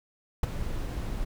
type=noise with ADSR envelope; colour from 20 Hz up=brown; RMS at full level=-21 dBFS; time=0.43-1.25 s; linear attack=5 ms; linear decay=15 ms; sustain=-11 dB; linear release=15 ms; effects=none